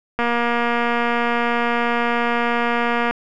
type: click train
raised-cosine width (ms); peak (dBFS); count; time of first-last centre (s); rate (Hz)
0.5; -6; 693; 0.19-3.11; 237
effects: none